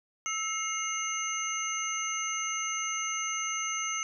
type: tone cluster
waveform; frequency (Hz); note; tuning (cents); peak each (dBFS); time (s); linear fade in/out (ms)
sine; 1308 / 2151 / 2849 / 6210; E6 / C7 / F7 / G8; -14 / +47 / +34 / -17; -36 / -36 / -39 / -33; 0.26-4.03; 0
effects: none